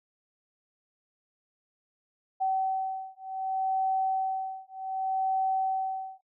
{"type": "beating tone pair", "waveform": "sine", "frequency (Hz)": [763, 763.66], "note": ["G5", "G5"], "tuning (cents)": [-47, -45], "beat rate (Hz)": 0.66, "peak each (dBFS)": -30, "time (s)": [2.4, 6.21], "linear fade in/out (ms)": 20, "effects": ["noise-tail reverb RT60 0.1 s tail -22 dB re dry"]}